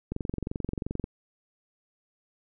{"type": "click train", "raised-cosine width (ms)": 3, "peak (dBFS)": -18, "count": 22, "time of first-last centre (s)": [0.12, 1.041], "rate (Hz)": 22.8, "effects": []}